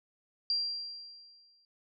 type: tone with exponential decay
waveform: sine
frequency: 4745 Hz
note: D8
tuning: 17 cents sharp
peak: -26 dBFS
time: 0.5-1.65 s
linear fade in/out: 1 ms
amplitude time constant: 250 ms
effects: none